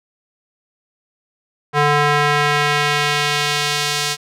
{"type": "tone with band-pass filter sweep", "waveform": "square", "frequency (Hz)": 146.83, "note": "D3", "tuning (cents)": 0, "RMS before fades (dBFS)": -17, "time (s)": [1.73, 4.17], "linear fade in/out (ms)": 50, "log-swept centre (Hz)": [1200, 5100], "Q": 0.86, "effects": []}